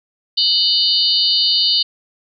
sine tone cluster, 2981 / 3696 / 4166 / 4518 / 4706 Hz, F#7 / A#7 / C8 / C#8 / D8, +12 / -16 / -8 / +32 / +3 cents, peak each -19 dBFS, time 0.37-1.83 s, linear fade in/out 10 ms, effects none

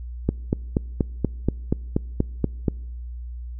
click train, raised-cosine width 3 ms, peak -6 dBFS, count 11, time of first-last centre 0.29-2.682 s, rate 4.18 Hz, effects noise-tail reverb RT60 1.0 s tail -26 dB re dry + added 60 Hz sine -31 dBFS peak until 3.59 s

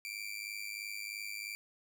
sawtooth tone with amplitude modulation, 2349 Hz, D7, in tune, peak -33 dBFS, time 0.05-1.55 s, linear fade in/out 0 ms, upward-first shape sine, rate 103 Hz, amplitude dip 80%, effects none

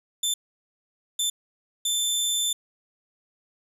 20% pulse tone bursts at uneven times, 3541 Hz, A7, 10 cents sharp, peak -17 dBFS, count 3, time 0.23-0.34 / 1.19-1.3 / 1.85-2.53 s, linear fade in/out 5 ms, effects 9-bit

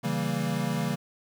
square chord, C# diminished seventh, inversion none, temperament equal with one note detuned, 138.59 / 164.81 / 194.31 / 233.1 Hz, C#3 / E3 / G3 / Bb3, 0 / 0 / -15 / 0 cents, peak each -33 / -32 / -33 / -33 dBFS, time 0.03-0.96 s, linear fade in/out 20 ms, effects 9-bit

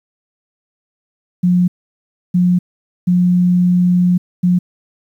sine tone bursts at uneven times, 178.7 Hz, F3, 40 cents sharp, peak -9 dBFS, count 4, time 1.43-1.68 / 2.34-2.59 / 3.07-4.18 / 4.43-4.59 s, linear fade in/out 10 ms, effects 8-bit

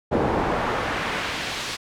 brown noise with band-pass filter sweep, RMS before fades -25 dBFS, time 0.11-1.77 s, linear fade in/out 20 ms, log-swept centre 580 to 4700 Hz, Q 0.91, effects none

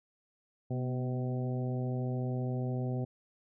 harmonic tone with a mistuned harmonic, 127.3 Hz, C3, 47 cents flat, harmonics 1 / 2 / 3 / 4 / 5 / 6, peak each -32 / -38 / -42 / -44 / -46 / -48 dBFS, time 0.7-3.05 s, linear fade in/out 10 ms, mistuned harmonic 2, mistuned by -50 cents, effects none

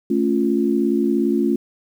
sine chord, A augmented, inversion none, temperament equal, 220 / 277.2 / 349.2 Hz, A3 / C#4 / E#4, 0 / 0 / 0 cents, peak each -20 dBFS, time 0.1-1.56 s, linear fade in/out 5 ms, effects 8-bit

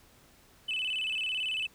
sine tone with vibrato, 2806 Hz, F7, 8 cents sharp, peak -28 dBFS, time 0.68-1.67 s, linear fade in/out 10 ms, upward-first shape square, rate 18 Hz, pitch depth 120 cents each way, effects tanh soft clip ceiling -27 dBFS + pink hiss -60 dBFS RMS until 1.74 s

